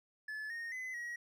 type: tone with pitch steps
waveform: triangle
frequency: 1726 / 1852 / 2026 / 1905 Hz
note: A6 / A#6 / B6 / A#6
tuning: -34 / -12 / +44 / +37 cents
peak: -38 dBFS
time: 0.28-1.16 s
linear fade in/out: 5 ms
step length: 220 ms
effects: none